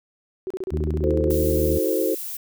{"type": "tone bursts", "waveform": "sine", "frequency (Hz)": 375.5, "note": "F#4", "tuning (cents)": 26, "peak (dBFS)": -25, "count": 13, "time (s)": [0.47, 1.308], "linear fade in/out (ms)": 0, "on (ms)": 34, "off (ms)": 33}
{"type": "harmonic tone", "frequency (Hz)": 77.3, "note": "D#2", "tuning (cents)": -11, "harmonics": [1, 2, 3, 4], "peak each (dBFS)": [-23, -29, -33, -35], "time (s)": [0.71, 1.79], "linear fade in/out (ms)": 20}
{"type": "chord", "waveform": "sine", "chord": "F# half-diminished seventh", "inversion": "third", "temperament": "equal with one note detuned", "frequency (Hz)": [322.3, 370, 440, 523.3], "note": ["E4", "F#4", "A4", "C5"], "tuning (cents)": [-39, 0, 0, 0], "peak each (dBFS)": -25, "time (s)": [1.03, 2.15], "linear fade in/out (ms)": 10}
{"type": "noise", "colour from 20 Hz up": "violet", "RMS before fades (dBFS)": -32, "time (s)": [1.3, 2.37], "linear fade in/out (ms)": 5}
{"effects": []}